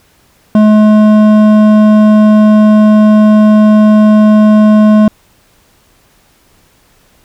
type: tone with hard clipping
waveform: triangle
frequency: 213.2 Hz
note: G#3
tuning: 46 cents sharp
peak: -4 dBFS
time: 0.55-5.08 s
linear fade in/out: 2 ms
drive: 14 dB
effects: pink hiss -49 dBFS RMS until 7.24 s